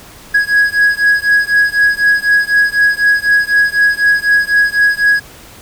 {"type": "beating tone pair", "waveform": "triangle", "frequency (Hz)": [1660, 1664], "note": ["G#6", "G#6"], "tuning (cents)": [-1, 3], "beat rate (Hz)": 4, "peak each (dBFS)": -10, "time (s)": [0.34, 5.2], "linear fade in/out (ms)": 10, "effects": ["pink hiss -37 dBFS RMS until 5.61 s"]}